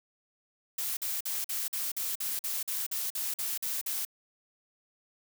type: noise bursts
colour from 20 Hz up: blue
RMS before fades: -33 dBFS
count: 14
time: 0.78-4.051 s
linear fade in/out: 5 ms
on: 190 ms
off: 47 ms
effects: none